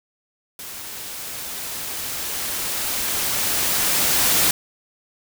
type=noise with level ramp; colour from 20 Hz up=white; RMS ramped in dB=-35 to -17 dBFS; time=0.59-4.51 s; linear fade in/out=2 ms; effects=none